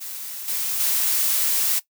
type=noise with level steps; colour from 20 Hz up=blue; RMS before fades=-33 / -25 / -21 dBFS; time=0-1.8 s; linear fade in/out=20 ms; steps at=0.48 / 0.8 s; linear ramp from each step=2 ms; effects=noise-tail reverb RT60 0.1 s tail -17 dB re dry